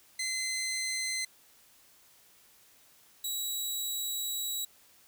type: tone pair in turn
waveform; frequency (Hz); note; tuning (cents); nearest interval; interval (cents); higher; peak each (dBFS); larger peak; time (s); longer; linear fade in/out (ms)
15% pulse; 2058 / 3885; C7 / B7; -29 / -29; major seventh; 1100; second; -25; neither; 0.19-1.25 / 3.24-4.65; second; 5
effects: white hiss -61 dBFS RMS until 5.07 s